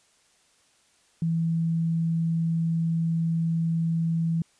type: tone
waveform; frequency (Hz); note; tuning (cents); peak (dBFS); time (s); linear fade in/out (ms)
sine; 164.81; E3; 0; -22; 1.22-4.42; 2
effects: white hiss -63 dBFS RMS until 4.59 s + resampled to 22050 Hz